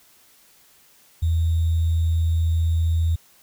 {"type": "tone with sample-and-hold", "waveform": "sine", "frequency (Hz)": 82.41, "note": "E2", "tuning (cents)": 0, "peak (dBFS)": -17, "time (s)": [1.22, 3.16], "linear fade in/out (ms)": 10, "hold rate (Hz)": 3675, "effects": ["white hiss -55 dBFS RMS until 3.42 s"]}